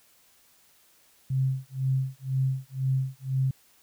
sine tone with tremolo, 132.5 Hz, C3, 22 cents sharp, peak -21 dBFS, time 1.3-3.51 s, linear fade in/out 5 ms, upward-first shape sine, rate 2 Hz, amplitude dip 100%, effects white hiss -61 dBFS RMS until 3.82 s

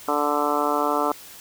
harmonic tone, 146.83 Hz, D3, in tune, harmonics 2 / 3 / 4 / 5 / 6 / 7 / 8 / 9, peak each -28 / -28 / -28 / -28 / -28 / -28 / -28 / -28 dBFS, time 0.08-1.12 s, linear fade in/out 2 ms, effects white hiss -43 dBFS RMS until 1.4 s

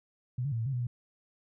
sine tone with pitch steps, 124.2 / 143 / 115.1 / 113 / 136.1 / 123.1 / 121.1 Hz, B2 / D3 / A#2 / A2 / C#3 / B2 / B2, +10 / -46 / -22 / +47 / -31 / -5 / -34 cents, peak -29 dBFS, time 0.38-0.87 s, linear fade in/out 5 ms, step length 70 ms, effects none

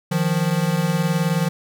square beating tone pair, 155.8 / 174.8 Hz, D#3 / F3, +3 / +2 cents, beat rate 19 Hz, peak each -22 / -21 dBFS, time 0.11-1.49 s, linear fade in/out 10 ms, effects none

